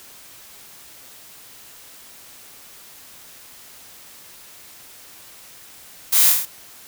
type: noise with echo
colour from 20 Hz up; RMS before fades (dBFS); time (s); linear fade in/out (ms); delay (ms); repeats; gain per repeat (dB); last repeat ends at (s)
blue; -17; 6.12-6.3; 10; 26; 6; -2; 6.456
effects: white hiss -44 dBFS RMS until 6.87 s